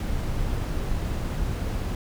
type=noise; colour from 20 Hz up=brown; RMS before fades=-27 dBFS; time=0-1.95 s; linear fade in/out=2 ms; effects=none